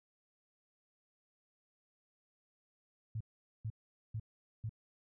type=tone bursts; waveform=sine; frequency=110 Hz; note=A2; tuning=in tune; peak=-36 dBFS; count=4; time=3.15-4.694 s; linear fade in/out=5 ms; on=56 ms; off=440 ms; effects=none